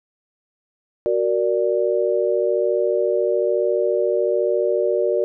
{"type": "chord", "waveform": "sine", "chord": "Gb augmented", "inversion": "none", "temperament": "equal with one note detuned", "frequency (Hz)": [372.1, 466.2, 587.3], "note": ["Gb4", "Bb4", "D5"], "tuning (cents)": [10, 0, 0], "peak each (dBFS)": -21, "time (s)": [1.06, 5.24], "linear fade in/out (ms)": 0, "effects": []}